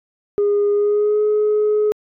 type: tone with pitch glide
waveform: sine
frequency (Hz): 409.4 to 422.9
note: G#4 to G#4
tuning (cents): -25 to +31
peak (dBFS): -12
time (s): 0.38-1.92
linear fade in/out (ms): 0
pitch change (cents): +56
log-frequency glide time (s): 0.72-1.21
effects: tanh soft clip ceiling -11 dBFS